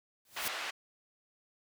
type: noise with exponential growth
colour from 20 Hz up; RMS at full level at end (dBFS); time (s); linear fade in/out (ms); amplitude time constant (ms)
white; -32; 0.25-0.48; 2; 50
type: band-pass noise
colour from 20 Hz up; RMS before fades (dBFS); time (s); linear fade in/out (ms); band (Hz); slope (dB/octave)
white; -39; 0.36-0.71; 10; 700 to 2800; 12
effects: none